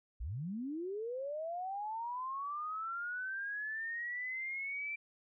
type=linear sweep; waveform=sine; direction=up; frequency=45.72 to 2348 Hz; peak=-37 dBFS; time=0.2-4.96 s; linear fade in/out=10 ms; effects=none